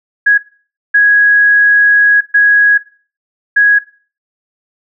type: tone bursts at uneven times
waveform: sine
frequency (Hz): 1661.2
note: G#6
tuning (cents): 0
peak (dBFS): -4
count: 4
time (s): 0.26-0.38 / 0.94-2.21 / 2.34-2.78 / 3.56-3.79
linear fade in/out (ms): 10
effects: noise-tail reverb RT60 0.4 s tail -17 dB re dry